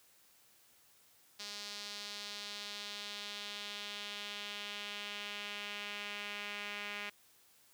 sawtooth tone with band-pass filter sweep, 205.3 Hz, G#3, 20 cents flat, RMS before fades -44 dBFS, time 1.39-7.1 s, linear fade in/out 10 ms, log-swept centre 4600 to 2400 Hz, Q 2.2, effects white hiss -66 dBFS RMS until 7.73 s + high-pass 60 Hz 12 dB/octave

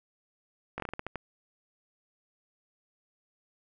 slowing click train, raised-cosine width 0.5 ms, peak -20 dBFS, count 9, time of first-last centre 0.78-1.157 s, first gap 19 ms, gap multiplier 1.25, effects none

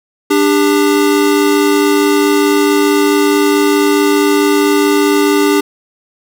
square tone pair together, 295 / 399.6 Hz, D4 / G4, +8 / +33 cents, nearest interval perfect fourth, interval 525 cents, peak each -12 dBFS, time 0.3-5.61 s, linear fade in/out 10 ms, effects none

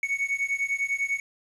triangle beating tone pair, 2217 / 2227 Hz, C#7 / C#7, 0 / +7 cents, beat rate 10 Hz, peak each -26 / -27 dBFS, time 0.03-1.2 s, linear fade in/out 2 ms, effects resampled to 24000 Hz + 9-bit

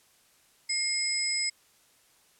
sine tone cluster, 2136 / 5080 / 7920 Hz, C7 / D#8 / B8, +35 / +35 / +4 cents, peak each -32 / -29 / -32 dBFS, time 0.69-1.5 s, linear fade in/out 10 ms, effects white hiss -63 dBFS RMS until 2.39 s + low-pass 12000 Hz 12 dB/octave

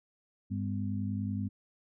sine tone cluster, 100.2 / 201.5 / 251.8 Hz, G2 / G3 / B3, +38 / +48 / +34 cents, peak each -34 / -35 / -38 dBFS, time 0.5-1.49 s, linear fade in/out 20 ms, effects none

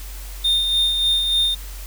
triangle tone with tremolo, 3641 Hz, A#7, 41 cents flat, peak -13 dBFS, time 0.44-1.55 s, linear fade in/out 10 ms, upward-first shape sine, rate 3.4 Hz, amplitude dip 40%, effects added 47 Hz sine -31 dBFS peak until 1.86 s + white hiss -40 dBFS RMS until 1.86 s

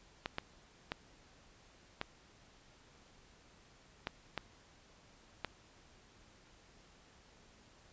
clicks, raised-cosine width 0.3 ms, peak -20 dBFS, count 7, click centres 0.259 / 0.384 / 0.919 / 2.014 / 4.071 / 4.377 / 5.447 s, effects pink hiss -63 dBFS RMS until 7.92 s + resampled to 16000 Hz

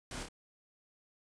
pink noise with echo, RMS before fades -43 dBFS, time 0.11-0.23 s, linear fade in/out 2 ms, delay 28 ms, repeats 2, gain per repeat -4 dB, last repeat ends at 0.286 s, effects resampled to 22050 Hz

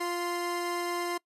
30% pulse tone pair together, 349.5 / 1044 Hz, F4 / C6, +1 / -4 cents, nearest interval octave + perfect fifth, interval 1895 cents, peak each -29 / -32 dBFS, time 0-1.18 s, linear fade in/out 10 ms, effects noise-tail reverb RT60 0.1 s tail -23 dB re dry + resampled to 32000 Hz

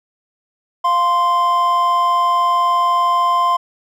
triangle tone pair together, 698.5 / 1042.3 Hz, F5 / C6, 0 / -7 cents, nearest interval perfect fifth, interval 693 cents, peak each -19 / -11 dBFS, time 0.84-3.57 s, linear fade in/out 10 ms, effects none

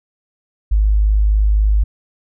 sine tone, 51.91 Hz, G#1, in tune, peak -10 dBFS, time 0.71-1.84 s, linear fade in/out 10 ms, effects none

